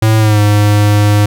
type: tone with pitch glide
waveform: square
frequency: 110 to 103.83 Hz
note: A2 to G#2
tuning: 0 to 0 cents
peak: -7 dBFS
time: 0.02-1.26 s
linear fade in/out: 5 ms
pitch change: -100 cents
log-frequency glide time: 0.18-0.4 s
effects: none